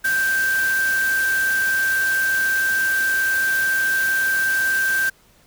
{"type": "tone in noise", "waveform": "sine", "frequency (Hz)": 1568, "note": "G6", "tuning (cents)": 0, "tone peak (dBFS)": -17, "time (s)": [0.04, 5.1], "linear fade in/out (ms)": 10, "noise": "white", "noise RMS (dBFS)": -30, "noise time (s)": [0.04, 5.1], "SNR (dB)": 10, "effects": ["pink hiss -55 dBFS RMS until 5.46 s"]}